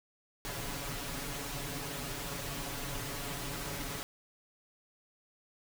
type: noise with comb filter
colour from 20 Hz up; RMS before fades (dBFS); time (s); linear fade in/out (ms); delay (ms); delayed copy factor
pink; -39; 0.45-4.03; 0; 7.1; +0.95
effects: none